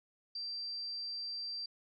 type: tone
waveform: sine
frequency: 4700 Hz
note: D8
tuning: 1 cent sharp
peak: -38 dBFS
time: 0.35-1.66 s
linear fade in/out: 5 ms
effects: none